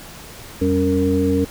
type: tone cluster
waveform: sine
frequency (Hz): 87.1 / 193.4 / 278.9 / 461.9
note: F2 / G3 / C#4 / A#4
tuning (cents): -4 / -23 / +11 / -16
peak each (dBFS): -22 / -23 / -18 / -20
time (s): 0.61-1.45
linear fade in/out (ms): 10
effects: pink hiss -38 dBFS RMS until 1.5 s